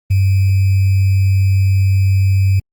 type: tone with sample-and-hold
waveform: sine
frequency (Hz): 96.3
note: G2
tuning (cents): -30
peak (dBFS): -9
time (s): 0.1-2.6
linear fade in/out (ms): 10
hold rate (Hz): 2450
effects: Opus 24 kbps